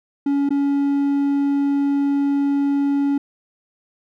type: tone with dropouts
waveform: triangle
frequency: 281.4 Hz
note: C#4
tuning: 26 cents sharp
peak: -14 dBFS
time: 0.26-3.18 s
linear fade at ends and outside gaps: 5 ms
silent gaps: 0.491-0.505 s
effects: none